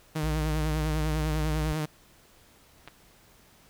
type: tone with vibrato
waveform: sawtooth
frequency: 154.6 Hz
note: D#3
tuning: 11 cents flat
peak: -24 dBFS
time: 0.15-1.86 s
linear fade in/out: 10 ms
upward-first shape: triangle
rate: 10 Hz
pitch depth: 52 cents each way
type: tone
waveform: sine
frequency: 57 Hz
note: A#1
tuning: 38 cents flat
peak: -28 dBFS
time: 0.23-1.73 s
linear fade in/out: 5 ms
type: clicks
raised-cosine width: 0.3 ms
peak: -26 / -30 dBFS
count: 2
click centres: 2.876 / 2.883 s
effects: pink hiss -58 dBFS RMS until 3.69 s